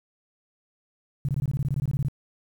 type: tone bursts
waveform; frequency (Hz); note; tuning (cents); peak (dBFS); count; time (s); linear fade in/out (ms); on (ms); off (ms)
sine; 138.1; C#3; -6; -22; 15; 1.25-2.084; 0; 36; 21
effects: 9-bit